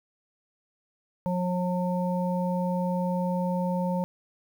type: harmonic tone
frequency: 180 Hz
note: F#3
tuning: 47 cents flat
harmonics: 1 / 3 / 5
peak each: -26 / -31 / -33 dBFS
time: 1.26-4.04 s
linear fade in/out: 0 ms
effects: 9-bit